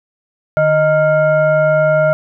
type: tone with frequency modulation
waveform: sine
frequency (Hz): 622.3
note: D#5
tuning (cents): 0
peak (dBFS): -9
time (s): 0.57-2.13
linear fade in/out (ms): 0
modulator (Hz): 774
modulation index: 0.73
effects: none